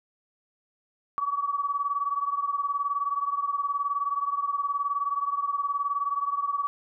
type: beating tone pair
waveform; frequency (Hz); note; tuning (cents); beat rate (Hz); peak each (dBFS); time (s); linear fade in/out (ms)
sine; 1134 / 1153; C#6 / D6; +39 / -32; 19; -27 / -30; 1.18-6.67; 0
effects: none